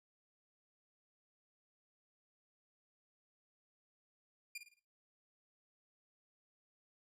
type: tone with echo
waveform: sawtooth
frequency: 2408 Hz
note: D7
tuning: 43 cents sharp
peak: -39 dBFS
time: 4.55-4.58 s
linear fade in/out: 5 ms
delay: 54 ms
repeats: 4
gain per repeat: -8 dB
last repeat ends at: 4.796 s
effects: noise-tail reverb RT60 0.3 s tail -17 dB re dry + resampled to 32000 Hz